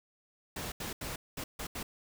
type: noise bursts at uneven times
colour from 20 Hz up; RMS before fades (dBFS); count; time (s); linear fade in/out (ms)
pink; -39; 6; 0.56-0.72 / 0.8-0.93 / 1.01-1.16 / 1.37-1.44 / 1.59-1.67 / 1.75-1.83; 5
effects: none